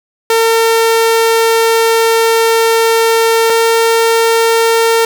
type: tone pair in turn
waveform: sawtooth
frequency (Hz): 454.1 / 456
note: A#4 / A#4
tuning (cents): -45 / -38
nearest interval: unison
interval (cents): 7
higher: second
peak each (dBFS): -4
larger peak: neither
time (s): 0.3-3.5 / 3.5-5.05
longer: first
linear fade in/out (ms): 2
effects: none